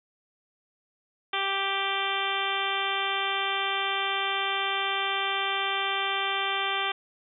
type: harmonic tone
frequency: 392 Hz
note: G4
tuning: in tune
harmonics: 1 / 2 / 3 / 4 / 5 / 6 / 7 / 8 / 9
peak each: -37 / -33 / -32 / -35 / -36 / -34 / -37 / -33 / -36 dBFS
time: 1.33-6.92 s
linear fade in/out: 5 ms
effects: none